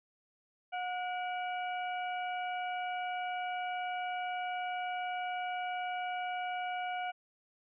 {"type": "harmonic tone with a mistuned harmonic", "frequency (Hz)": 726, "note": "F#5", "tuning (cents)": -33, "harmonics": [1, 2, 3, 4], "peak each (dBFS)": [-35, -43, -44, -48], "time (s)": [0.72, 7.12], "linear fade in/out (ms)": 20, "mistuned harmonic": 3, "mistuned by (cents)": 97, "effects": []}